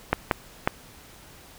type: clicks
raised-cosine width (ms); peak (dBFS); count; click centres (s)
0.5; -4; 3; 0.13 / 0.312 / 0.675
effects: pink hiss -49 dBFS RMS until 1.58 s